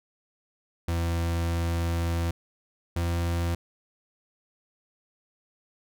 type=tone pair in turn; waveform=40% pulse; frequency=84.4 / 85.33 Hz; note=E2 / F2; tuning=+41 / -40 cents; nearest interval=unison; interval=19 cents; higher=second; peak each=-24 dBFS; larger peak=neither; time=0.88-2.31 / 2.96-3.55 s; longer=first; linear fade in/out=5 ms; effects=none